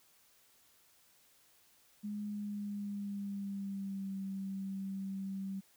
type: tone with pitch glide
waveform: sine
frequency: 207.7 to 193.79 Hz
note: G#3 to G3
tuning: 0 to -20 cents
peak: -37 dBFS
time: 2.03-5.61 s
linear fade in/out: 20 ms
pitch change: -120 cents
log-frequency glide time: 2.25-4.15 s
effects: white hiss -67 dBFS RMS until 5.76 s